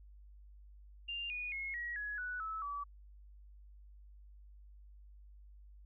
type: tone with pitch steps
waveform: sine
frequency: 2794 / 2461 / 2167 / 1908.4 / 1680.6 / 1480.1 / 1303.4 / 1147.9 Hz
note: F7 / D#7 / C#7 / A#6 / G#6 / F#6 / E6 / D6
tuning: 0 / -20 / -40 / +40 / +20 / 0 / -20 / -40 cents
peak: -38 dBFS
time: 1.08-2.84 s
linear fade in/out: 10 ms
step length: 220 ms
effects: added 50 Hz sine -54 dBFS peak until 5.85 s